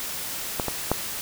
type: clicks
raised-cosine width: 1 ms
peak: -10 / -12 / -6 dBFS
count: 3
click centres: 0.598 / 0.683 / 0.916 s
effects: white hiss -32 dBFS RMS until 1.21 s